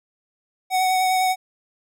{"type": "tone with vibrato", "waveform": "square", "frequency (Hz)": 746, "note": "F#5", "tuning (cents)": 14, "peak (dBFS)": -18, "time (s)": [0.7, 1.36], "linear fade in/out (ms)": 50, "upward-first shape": "triangle", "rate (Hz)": 9.8, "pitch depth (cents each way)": 19, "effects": []}